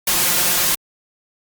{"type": "noise with comb filter", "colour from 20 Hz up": "white", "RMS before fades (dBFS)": -17, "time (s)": [0.07, 0.75], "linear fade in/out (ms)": 5, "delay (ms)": 5.6, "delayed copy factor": 0.7, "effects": ["Opus 48 kbps"]}